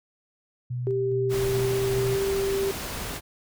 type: tone with tremolo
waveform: sine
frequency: 123.47 Hz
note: B2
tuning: in tune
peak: -27 dBFS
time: 0.7-2.16 s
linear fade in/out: 10 ms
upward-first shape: square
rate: 2.4 Hz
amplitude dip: 30%
type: tone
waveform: sine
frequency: 392 Hz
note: G4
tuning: in tune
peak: -23 dBFS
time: 0.87-2.71 s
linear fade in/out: 0 ms
type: noise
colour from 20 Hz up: pink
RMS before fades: -33 dBFS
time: 1.29-3.21 s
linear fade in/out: 50 ms
effects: none